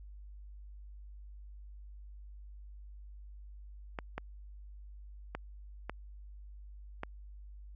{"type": "clicks", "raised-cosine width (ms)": 0.5, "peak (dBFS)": -22, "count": 5, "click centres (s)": [3.988, 4.18, 5.35, 5.896, 7.034], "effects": ["added 50 Hz sine -47 dBFS peak until 7.75 s"]}